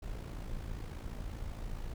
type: noise with amplitude modulation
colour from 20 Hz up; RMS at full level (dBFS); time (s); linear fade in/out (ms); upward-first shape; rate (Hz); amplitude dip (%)
brown; -38; 0.02-1.94; 10; sine; 55; 60
effects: none